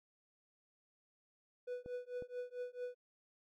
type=tone with tremolo; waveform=triangle; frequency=493.9 Hz; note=B4; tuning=in tune; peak=-36 dBFS; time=1.67-2.95 s; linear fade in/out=10 ms; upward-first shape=triangle; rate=4.5 Hz; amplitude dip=100%
type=clicks; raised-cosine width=2 ms; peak=-37 dBFS; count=2; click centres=1.861 / 2.223 s
effects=none